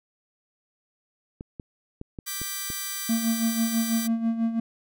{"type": "clicks", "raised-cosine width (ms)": 3, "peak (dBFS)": -23, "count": 6, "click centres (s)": [1.409, 1.598, 2.014, 2.188, 2.416, 2.702]}
{"type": "chord", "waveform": "5% pulse", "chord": "G major", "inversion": "second", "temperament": "just", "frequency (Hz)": [1176, 1568, 1960], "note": ["D6", "G6", "B6"], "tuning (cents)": [2, 0, -14], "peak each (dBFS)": -25, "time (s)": [2.26, 4.08], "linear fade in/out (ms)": 20}
{"type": "tone with tremolo", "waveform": "triangle", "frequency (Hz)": 228, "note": "A#3", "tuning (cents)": -38, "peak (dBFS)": -18, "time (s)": [3.09, 4.6], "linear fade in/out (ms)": 5, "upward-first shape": "sine", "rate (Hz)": 6.1, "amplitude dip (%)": 65}
{"effects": []}